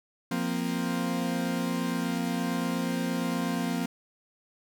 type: chord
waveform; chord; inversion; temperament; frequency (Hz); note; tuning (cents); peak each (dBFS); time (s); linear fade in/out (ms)
40% pulse; F suspended fourth; none; equal; 174.61 / 233.1 / 261.6; F3 / Bb3 / C4; 0 / 0 / 0; -31; 0.31-3.86; 5
effects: none